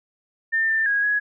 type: tone with pitch steps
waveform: sine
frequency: 1799 / 1785 / 1647 / 1673 Hz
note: A6 / A6 / G#6 / G#6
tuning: +38 / +24 / -15 / +12 cents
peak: -18 dBFS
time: 0.52-1.2 s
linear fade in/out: 20 ms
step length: 170 ms
effects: none